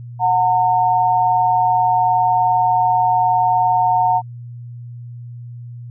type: tone pair together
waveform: sine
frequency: 733 / 910.4 Hz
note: F#5 / A#5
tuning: -16 / -41 cents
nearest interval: major third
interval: 375 cents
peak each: -15 dBFS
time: 0.19-4.22 s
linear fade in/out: 50 ms
effects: added 120 Hz sine -30 dBFS peak until 5.9 s